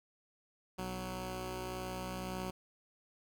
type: tone pair together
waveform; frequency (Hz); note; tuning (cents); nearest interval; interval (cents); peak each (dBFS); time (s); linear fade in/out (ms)
10% pulse; 61.74 / 185.71; B1 / F#3; 0 / +7; octave + perfect fifth; 1907; -35 / -32; 0.78-2.51; 10
effects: none